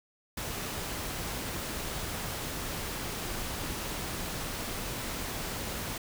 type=noise; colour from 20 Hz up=pink; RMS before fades=-36 dBFS; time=0.37-5.98 s; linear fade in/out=5 ms; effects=none